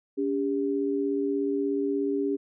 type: tone pair together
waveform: sine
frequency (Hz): 283.3 / 400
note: C#4 / G4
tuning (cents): +38 / +35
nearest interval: tritone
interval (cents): 597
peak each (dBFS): -27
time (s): 0.17-2.37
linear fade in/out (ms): 20
effects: none